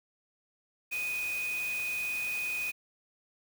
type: tone in noise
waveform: sine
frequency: 2489 Hz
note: D#7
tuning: in tune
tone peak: -31 dBFS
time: 0.91-2.72 s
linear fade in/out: 20 ms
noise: white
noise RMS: -43 dBFS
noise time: 0.91-2.72 s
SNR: +9 dB
effects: none